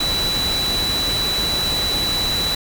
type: tone in noise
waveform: sine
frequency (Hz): 3956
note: B7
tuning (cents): +2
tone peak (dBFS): -19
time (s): 0-2.55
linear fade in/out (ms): 5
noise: pink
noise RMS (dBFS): -25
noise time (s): 0-2.55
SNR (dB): +3
effects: none